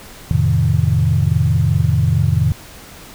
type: chord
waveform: sine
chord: F dominant seventh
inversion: none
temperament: equal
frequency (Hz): 87.31 / 110 / 130.81 / 155.56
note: F2 / A2 / C3 / Eb3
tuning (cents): 0 / 0 / 0 / 0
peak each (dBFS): -17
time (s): 0.31-2.52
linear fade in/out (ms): 0
effects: tanh soft clip ceiling -1 dBFS + pink hiss -38 dBFS RMS until 3.14 s